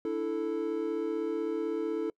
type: chord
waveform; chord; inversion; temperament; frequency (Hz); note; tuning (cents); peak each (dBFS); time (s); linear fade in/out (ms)
triangle; D suspended second; none; equal; 293.7 / 329.6 / 440; D4 / E4 / A4; 0 / 0 / 0; -36 / -31 / -30; 0.05-2.1; 2
effects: noise-tail reverb RT60 0.1 s tail -26 dB re dry